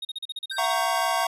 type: tone bursts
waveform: triangle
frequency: 3729 Hz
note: A#7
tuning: in tune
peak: -28 dBFS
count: 11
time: 0.02-0.73 s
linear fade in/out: 5 ms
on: 30 ms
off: 38 ms
type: tone with tremolo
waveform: square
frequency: 1568 Hz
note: G6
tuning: in tune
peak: -32 dBFS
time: 0.51-1.25 s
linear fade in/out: 5 ms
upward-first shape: square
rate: 4.5 Hz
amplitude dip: 25%
type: chord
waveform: square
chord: F# dominant seventh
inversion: third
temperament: equal with one note detuned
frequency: 674.3 / 740 / 932.3 / 1108.7 Hz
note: E5 / F#5 / A#5 / C#6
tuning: +39 / 0 / 0 / 0 cents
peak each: -29 dBFS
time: 0.58-1.27 s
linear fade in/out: 5 ms
effects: resampled to 32000 Hz